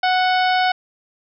harmonic tone with a mistuned harmonic, 738 Hz, F#5, 5 cents flat, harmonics 1 / 2 / 3 / 4 / 5 / 6 / 7, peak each -16 / -22 / -26 / -28 / -30 / -32 / -33 dBFS, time 0.03-0.72 s, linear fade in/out 5 ms, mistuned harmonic 4, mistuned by +23 cents, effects none

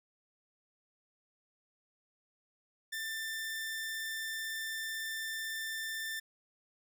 sawtooth tone, 1782 Hz, A6, 22 cents sharp, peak -33 dBFS, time 2.92-6.2 s, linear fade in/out 10 ms, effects none

